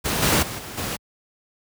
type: noise with level steps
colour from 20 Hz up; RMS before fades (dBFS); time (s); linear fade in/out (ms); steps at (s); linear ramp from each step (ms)
pink; -23 / -18 / -31 / -35 / -27; 0.04-0.97; 20; 0.22 / 0.42 / 0.58 / 0.77; 10
effects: high-pass 60 Hz 12 dB/octave